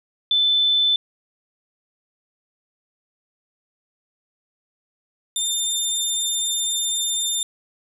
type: tone pair in turn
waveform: sine / 20% pulse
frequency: 3520 / 3604 Hz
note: A7 / A7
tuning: 0 / +41 cents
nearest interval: unison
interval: 41 cents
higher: second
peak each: -15 dBFS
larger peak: neither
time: 0.31-0.96 / 5.36-7.43 s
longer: second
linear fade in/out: 2 ms
effects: none